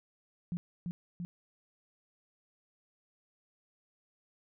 sine tone with echo, 174.61 Hz, F3, in tune, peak -32 dBFS, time 0.52-0.57 s, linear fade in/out 0 ms, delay 340 ms, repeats 2, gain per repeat -2 dB, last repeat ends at 1.25 s, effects none

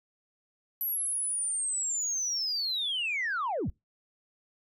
sine linear sweep, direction down, 11840 to 38.89 Hz, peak -27 dBFS, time 0.81-3.7 s, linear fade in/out 0 ms, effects noise-tail reverb RT60 0.2 s tail -26 dB re dry + tanh soft clip ceiling -25 dBFS

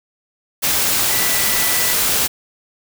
sine tone in noise, 1975.5 Hz, B6, in tune, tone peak -26 dBFS, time 1.09-1.95 s, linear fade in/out 20 ms, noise white, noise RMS -17 dBFS, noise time 0.62-2.28 s, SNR -12 dB, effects none

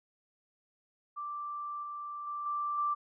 sine tone with level steps, 1174.7 Hz, D6, in tune, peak -36 / -38 / -35 / -31 / -28 dBFS, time 1.16-2.95 s, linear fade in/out 20 ms, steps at 1.83 / 2.27 / 2.46 / 2.78 s, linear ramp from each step 2 ms, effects none

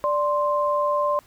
sine tone pair together, 587.6 / 1047 Hz, D5 / C6, +1 / +1 cents, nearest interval minor seventh, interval 1000 cents, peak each -22 dBFS, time 0.04-1.19 s, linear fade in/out 0 ms, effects pink hiss -55 dBFS RMS until 1.26 s

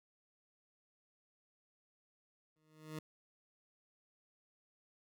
20% pulse tone with exponential growth, 155.56 Hz, D#3, in tune, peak -35 dBFS, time 2.56-2.99 s, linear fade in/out 2 ms, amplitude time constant 92 ms, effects none

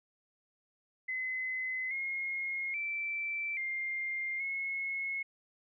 sine tone with pitch steps, 2036 / 2150 / 2333 / 2110 / 2177 Hz, C7 / C7 / D7 / C7 / C#7, -48 / +47 / -12 / +14 / -32 cents, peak -33 dBFS, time 1.08-5.23 s, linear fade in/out 10 ms, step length 830 ms, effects none

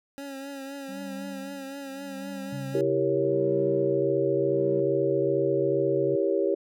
25% pulse tone with vibrato, 275.1 Hz, C#4, 13 cents flat, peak -32 dBFS, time 0.18-2.81 s, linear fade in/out 0 ms, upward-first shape triangle, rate 3.9 Hz, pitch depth 46 cents each way
triangle tone with tremolo, 196 Hz, G3, in tune, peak -34 dBFS, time 0.88-4.81 s, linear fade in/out 10 ms, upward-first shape sine, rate 0.82 Hz, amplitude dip 95%
sine tone with pitch glide, 135.9 to 136.92 Hz, C#3 to C#3, -34 to -21 cents, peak -33 dBFS, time 2.52-6.16 s, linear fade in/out 10 ms, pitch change +13 cents, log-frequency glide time 4.37-5.12 s
sine chord, E diminished seventh, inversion none, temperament equal, 329.6 / 392 / 466.2 / 554.4 Hz, E4 / G4 / Bb4 / Db5, 0 / 0 / 0 / 0 cents, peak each -29 / -25 / -30 / -28 dBFS, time 2.74-6.55 s, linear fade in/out 10 ms
effects none

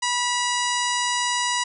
harmonic tone with a mistuned harmonic, 978 Hz, B5, 17 cents flat, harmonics 1 / 2 / 3 / 4 / 5 / 6 / 7 / 8 / 9, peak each -25 / -28 / -30 / -31 / -32 / -33 / -33 / -34 / -35 dBFS, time 0.02-1.64 s, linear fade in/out 10 ms, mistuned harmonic 3, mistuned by -37 cents, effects none

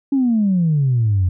sine exponential sweep, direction down, 282.2 to 87.31 Hz, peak -12 dBFS, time 0.12-1.29 s, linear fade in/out 5 ms, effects tanh soft clip ceiling -9 dBFS

